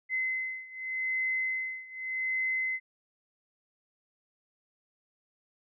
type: beating tone pair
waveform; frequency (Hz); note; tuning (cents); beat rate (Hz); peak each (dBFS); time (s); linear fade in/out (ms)
sine; 2049 / 2049.84; C7 / C7; -37 / -36; 0.84; -32 / -34; 0.09-2.8; 50
effects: none